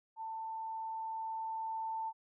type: tone with level ramp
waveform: sine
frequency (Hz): 891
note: A5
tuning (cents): +22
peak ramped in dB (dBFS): -39 to -35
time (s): 0.16-2.13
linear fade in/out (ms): 50
effects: none